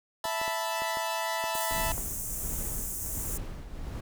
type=chord; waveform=sawtooth; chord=E suspended fourth; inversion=none; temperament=equal; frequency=659.3 / 880 / 987.8 Hz; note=E5 / A5 / B5; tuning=0 / 0 / 0 cents; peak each=-30 dBFS; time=0.24-1.92 s; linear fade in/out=2 ms
type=clicks; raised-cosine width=1 ms; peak=-26 dBFS; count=11; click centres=0.254 / 0.415 / 0.479 / 0.82 / 0.971 / 1.44 / 1.553 / 1.711 / 1.781 / 1.813 / 1.98 s
type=high-pass noise; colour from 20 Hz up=pink; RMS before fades=-36 dBFS; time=1.54-3.38 s; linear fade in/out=10 ms; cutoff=6500 Hz; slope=48 dB/octave
type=noise with tremolo; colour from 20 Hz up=brown; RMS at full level=-34 dBFS; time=1.71-4.01 s; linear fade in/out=10 ms; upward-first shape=triangle; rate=1.4 Hz; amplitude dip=65%
effects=none